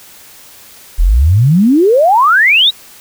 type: exponential sweep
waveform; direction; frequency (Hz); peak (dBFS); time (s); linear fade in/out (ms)
sine; up; 36.71 to 3951; -5; 0.98-2.71; 20
effects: white hiss -38 dBFS RMS until 3 s